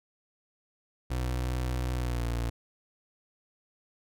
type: tone with pitch glide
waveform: 30% pulse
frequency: 62.3 to 58.46 Hz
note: B1 to A#1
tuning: +16 to +6 cents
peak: -26 dBFS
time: 1.1-2.5 s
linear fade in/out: 10 ms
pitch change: -110 cents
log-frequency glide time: 1.94-2.27 s
effects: none